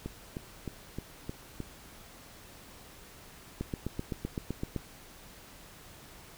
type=two click trains; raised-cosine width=3 ms; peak=-20 / -23 dBFS; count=10 / 6; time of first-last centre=3.61-4.762 / 0.06-1.603 s; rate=7.81 / 3.24 Hz; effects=pink hiss -52 dBFS RMS until 6.37 s